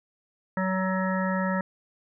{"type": "harmonic tone", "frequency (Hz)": 188, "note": "F#3", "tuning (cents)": 28, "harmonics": [1, 3, 5, 7, 9, 10], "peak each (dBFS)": [-26, -31, -33, -34, -36, -36], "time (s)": [0.57, 1.61], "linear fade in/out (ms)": 2, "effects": []}